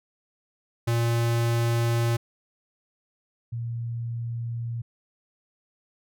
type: tone pair in turn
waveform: square / sine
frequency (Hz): 117.1 / 117.1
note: A#2 / A#2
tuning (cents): +8 / +8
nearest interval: unison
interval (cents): 0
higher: neither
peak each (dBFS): -22 / -28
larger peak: first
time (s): 0.87-2.17 / 3.52-4.82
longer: neither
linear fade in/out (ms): 10
effects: none